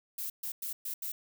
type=noise bursts at uneven times; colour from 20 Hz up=violet; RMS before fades=-37 dBFS; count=5; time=0.18-0.3 / 0.43-0.52 / 0.62-0.73 / 0.85-0.94 / 1.02-1.12 s; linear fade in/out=5 ms; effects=none